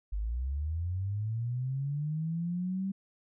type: linear sweep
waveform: sine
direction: up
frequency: 48.01 to 196 Hz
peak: -30 dBFS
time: 0.12-2.92 s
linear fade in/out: 10 ms
effects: none